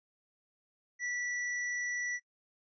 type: tone with tanh clipping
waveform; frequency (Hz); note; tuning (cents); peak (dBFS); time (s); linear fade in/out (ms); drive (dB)
sine; 1956; B6; -17; -35; 0.99-2.2; 50; 17
effects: noise-tail reverb RT60 0.1 s tail -22 dB re dry + resampled to 16000 Hz